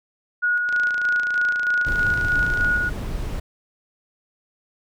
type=tone with tremolo; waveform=sine; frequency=1451 Hz; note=F#6; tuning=34 cents flat; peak=-17 dBFS; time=0.42-2.9 s; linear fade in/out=20 ms; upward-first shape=square; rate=3.2 Hz; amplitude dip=30%
type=click train; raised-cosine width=0.2 ms; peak=-18 dBFS; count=55; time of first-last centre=0.69-2.647 s; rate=27.6 Hz
type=noise; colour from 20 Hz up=brown; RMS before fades=-27 dBFS; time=1.86-3.4 s; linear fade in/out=5 ms
effects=none